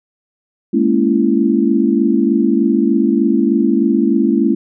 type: chord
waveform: sine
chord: A# half-diminished seventh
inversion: third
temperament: just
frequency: 209.8 / 233.1 / 279.7 / 335.6 Hz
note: G#3 / A#3 / C#4 / E4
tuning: +18 / 0 / +16 / +31 cents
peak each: -16 dBFS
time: 0.73-4.55 s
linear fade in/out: 10 ms
effects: none